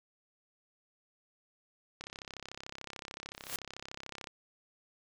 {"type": "click train", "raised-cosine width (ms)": 0.2, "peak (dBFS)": -25, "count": 77, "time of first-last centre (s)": [2.01, 4.272], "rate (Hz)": 33.6}
{"type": "noise with exponential growth", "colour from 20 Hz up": "white", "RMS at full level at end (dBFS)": -34, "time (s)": [3.34, 3.56], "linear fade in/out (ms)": 2, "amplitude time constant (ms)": 46}
{"effects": []}